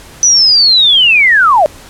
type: linear sweep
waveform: sine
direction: down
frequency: 6000 to 568 Hz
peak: -4 dBFS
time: 0.23-1.66 s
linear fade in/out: 0 ms
effects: pink hiss -35 dBFS RMS until 1.89 s + low-pass 12000 Hz 12 dB/octave